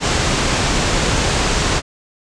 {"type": "low-pass noise", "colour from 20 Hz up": "pink", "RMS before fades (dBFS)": -17, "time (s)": [0, 1.82], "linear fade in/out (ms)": 50, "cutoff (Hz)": 8200, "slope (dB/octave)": 48, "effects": []}